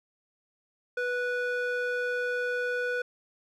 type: tone with band-pass filter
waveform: square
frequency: 491.7 Hz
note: B4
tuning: 8 cents flat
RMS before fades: -30 dBFS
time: 0.97-3.02 s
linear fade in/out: 5 ms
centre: 1100 Hz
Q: 5.1
effects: none